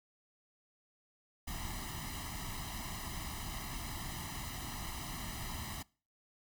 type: noise with comb filter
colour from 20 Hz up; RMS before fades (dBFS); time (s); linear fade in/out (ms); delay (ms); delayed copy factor
pink; -42; 1.47-5.83; 10; 1; +0.85
effects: noise-tail reverb RT60 0.4 s tail -24 dB re dry